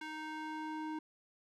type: tone with band-pass filter sweep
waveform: square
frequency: 311.1 Hz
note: D#4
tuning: in tune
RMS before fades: -42 dBFS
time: 0.01-0.99 s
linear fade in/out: 5 ms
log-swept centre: 1800 to 640 Hz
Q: 0.98
effects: none